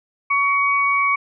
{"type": "tone pair together", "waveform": "sine", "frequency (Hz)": [1123, 2249], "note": ["C#6", "C#7"], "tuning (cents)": [22, 24], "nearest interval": "octave", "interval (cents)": 1202, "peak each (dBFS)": -18, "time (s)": [0.3, 1.16], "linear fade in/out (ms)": 10, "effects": []}